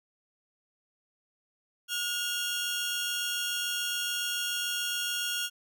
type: tone cluster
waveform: sawtooth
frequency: 1437 / 2787 / 3293 Hz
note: F6 / F7 / G#7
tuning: +49 / -4 / -15 cents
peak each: -31 dBFS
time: 1.88-5.5 s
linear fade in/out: 50 ms
effects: none